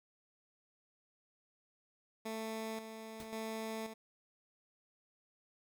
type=tone with tremolo; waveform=15% pulse; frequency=221.5 Hz; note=A3; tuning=12 cents sharp; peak=-33 dBFS; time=2.25-3.94 s; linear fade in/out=10 ms; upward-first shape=square; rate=0.93 Hz; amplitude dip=55%
type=noise with exponential decay; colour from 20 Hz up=pink; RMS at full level=-46 dBFS; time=3.2-3.33 s; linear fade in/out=1 ms; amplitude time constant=27 ms
effects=none